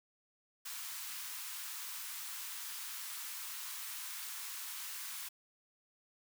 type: high-pass noise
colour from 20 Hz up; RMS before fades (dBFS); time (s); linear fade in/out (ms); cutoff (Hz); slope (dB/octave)
white; -44; 0.65-5.29; 10; 910; 48
effects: none